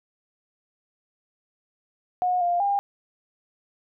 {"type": "tone with pitch steps", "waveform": "sine", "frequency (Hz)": [725, 700, 803], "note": ["F#5", "F5", "G5"], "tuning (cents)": [-35, 4, 41], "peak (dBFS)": -20, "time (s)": [2.22, 2.79], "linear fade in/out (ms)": 0, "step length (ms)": 190, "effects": []}